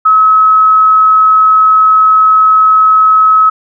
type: tone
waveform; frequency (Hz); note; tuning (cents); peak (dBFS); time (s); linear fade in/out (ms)
sine; 1285; E6; -45; -3; 0.05-3.5; 10
effects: none